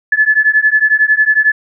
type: beating tone pair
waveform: sine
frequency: 1720 / 1731 Hz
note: A6 / A6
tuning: -40 / -29 cents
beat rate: 11 Hz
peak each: -11 dBFS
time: 0.12-1.52 s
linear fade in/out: 5 ms
effects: none